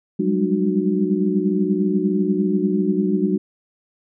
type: tone cluster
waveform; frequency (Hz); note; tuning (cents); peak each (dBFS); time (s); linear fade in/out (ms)
sine; 185.5 / 197.3 / 205.8 / 302.6 / 369.5; F#3 / G3 / G#3 / D#4 / F#4; +5 / +11 / -16 / -48 / -2; -23; 0.19-3.38; 10
effects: none